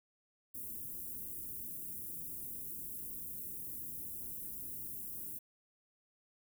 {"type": "band-stop noise", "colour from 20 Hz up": "white", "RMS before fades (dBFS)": -44, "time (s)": [0.54, 5.39], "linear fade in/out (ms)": 10, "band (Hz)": [340, 11000], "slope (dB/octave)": 24, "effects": []}